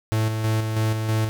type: tone with tremolo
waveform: 45% pulse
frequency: 109.8 Hz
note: A2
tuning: 3 cents flat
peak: -19 dBFS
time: 0.12-1.29 s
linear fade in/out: 0 ms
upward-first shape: square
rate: 3.1 Hz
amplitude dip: 40%
effects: none